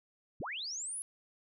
sine linear sweep, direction up, 44.96 to 10820 Hz, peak -37 dBFS, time 0.4-1.02 s, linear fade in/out 0 ms, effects none

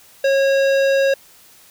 sine tone with hard clipping, 546 Hz, C#5, 26 cents flat, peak -15 dBFS, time 0.24-1.14 s, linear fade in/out 5 ms, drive 15 dB, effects white hiss -48 dBFS RMS until 1.7 s

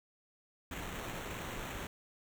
pink noise with sample-and-hold, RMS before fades -42 dBFS, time 0.71-1.87 s, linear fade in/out 2 ms, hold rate 4900 Hz, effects none

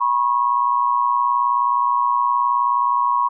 sine tone pair together, 972.9 / 1092 Hz, B5 / C#6, -26 / -26 cents, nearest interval major second, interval 200 cents, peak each -18 dBFS, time 0-3.29 s, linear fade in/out 20 ms, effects none

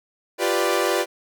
sawtooth chord, G dominant seventh, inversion third, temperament equal, 349.2 / 392 / 493.9 / 587.3 Hz, F4 / G4 / B4 / D5, 0 / 0 / 0 / 0 cents, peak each -21 dBFS, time 0.38-1.06 s, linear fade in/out 50 ms, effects none

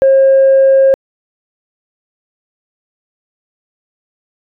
sine tone, 538 Hz, C5, 48 cents sharp, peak -3 dBFS, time 0.02-0.94 s, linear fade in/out 0 ms, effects tanh soft clip ceiling -2 dBFS

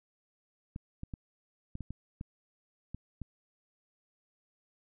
clicks, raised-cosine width 5 ms, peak -27 dBFS, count 9, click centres 0.761 / 1.034 / 1.138 / 1.754 / 1.807 / 1.906 / 2.211 / 2.946 / 3.217 s, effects none

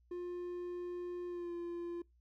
triangle tone with pitch glide, 353.8 to 344.9 Hz, F4 to F4, +23 to -22 cents, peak -37 dBFS, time 0.11-2.02 s, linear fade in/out 5 ms, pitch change -45 cents, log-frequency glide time 1.27-1.53 s, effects noise-tail reverb RT60 0.2 s tail -24 dB re dry + added 60 Hz sine -66 dBFS peak until 2.2 s

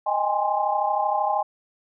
sine chord, Ab major seventh, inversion second, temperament equal with one note detuned, 622.3 / 797.7 / 830.6 / 1046.5 Hz, Eb5 / G5 / Ab5 / C6, 0 / +30 / 0 / 0 cents, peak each -28 / -25 / -24 / -28 dBFS, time 0.06-1.43 s, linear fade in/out 10 ms, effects none

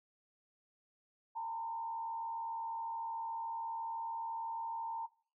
sine tone with frequency modulation, 913 Hz, A#5, 36 cents flat, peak -37 dBFS, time 1.35-5.07 s, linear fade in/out 20 ms, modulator 79.7 Hz, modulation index 0.45, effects noise-tail reverb RT60 0.4 s tail -20 dB re dry

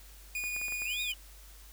45% pulse tone with tremolo, 2456 Hz, D#7, 23 cents flat, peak -32 dBFS, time 0.35-1.12 s, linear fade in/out 2 ms, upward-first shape sine, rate 11 Hz, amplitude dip 25%
clicks, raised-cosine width 0.5 ms, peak -32 dBFS, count 6, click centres 0.439 / 0.564 / 0.615 / 0.683 / 0.723 / 0.82 s
sine linear two-way sweep, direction up then down, 2349 to 3806 to 2892 Hz, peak -36 dBFS, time 0.83-1.14 s, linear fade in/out 5 ms, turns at 1.02 s
effects added 50 Hz sine -51 dBFS peak until 1.72 s + white hiss -56 dBFS RMS until 1.72 s

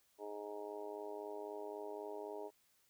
harmonic tone, 103.83 Hz, G#2, in tune, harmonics 3 / 4 / 5 / 6 / 7 / 8 / 9, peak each -54 / -46 / -57 / -50 / -59 / -54 / -54 dBFS, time 0.18-2.51 s, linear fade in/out 50 ms, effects white hiss -74 dBFS RMS until 2.89 s

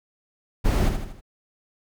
brown noise with echo, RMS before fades -20 dBFS, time 0.64-0.9 s, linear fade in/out 20 ms, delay 78 ms, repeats 4, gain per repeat -6 dB, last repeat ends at 1.212 s, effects none

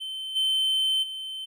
triangle tone with level steps, 3083 Hz, G7, 29 cents flat, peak -30 / -20 / -31 dBFS, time 0-1.46 s, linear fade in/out 20 ms, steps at 0.35 / 1.02 s, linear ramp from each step 20 ms, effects none

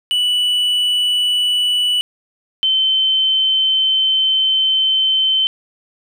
triangle / sine tone pair in turn, 2960 / 3081 Hz, F#7 / G7, 0 / -31 cents, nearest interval minor second, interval 69 cents, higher second, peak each -12 dBFS, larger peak neither, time 0.11-2.01 / 2.63-5.47 s, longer second, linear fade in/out 0 ms, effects none

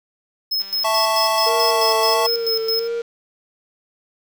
square tone with tremolo, 5170 Hz, E8, 34 cents flat, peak -19 dBFS, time 0.51-2.88 s, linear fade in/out 10 ms, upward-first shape square, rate 4.6 Hz, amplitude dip 80%
click train, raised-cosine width 0.2 ms, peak -27 dBFS, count 475, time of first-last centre 0.6-3.018 s, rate 196 Hz
square chord, A major, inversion second, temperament equal, 659.3 / 880 / 1108.7 Hz, E5 / A5 / C#6, 0 / 0 / 0 cents, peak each -22 dBFS, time 0.84-2.27 s, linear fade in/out 10 ms
triangle tone with vibrato, 457.3 Hz, A#4, 33 cents flat, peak -19 dBFS, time 1.46-3.02 s, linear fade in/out 10 ms, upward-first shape sine, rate 1.5 Hz, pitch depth 37 cents each way
effects none

